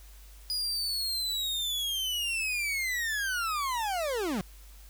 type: linear sweep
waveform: 40% pulse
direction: down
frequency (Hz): 4953 to 171.5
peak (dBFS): -28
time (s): 0.5-4.41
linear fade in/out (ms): 0
effects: added 50 Hz sine -48 dBFS peak until 4.89 s + white hiss -57 dBFS RMS until 4.89 s